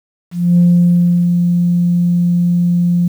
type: tone with ADSR envelope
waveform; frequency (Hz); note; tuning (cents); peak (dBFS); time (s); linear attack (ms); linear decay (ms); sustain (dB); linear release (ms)
sine; 174.61; F3; 0; -4; 0.31-3.08; 270; 680; -5; 6
effects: tanh soft clip ceiling -3 dBFS + 7-bit